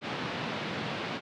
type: band-pass noise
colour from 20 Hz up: pink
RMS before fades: -35 dBFS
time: 0.01-1.21 s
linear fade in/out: 50 ms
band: 130 to 3900 Hz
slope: 24 dB/octave
effects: none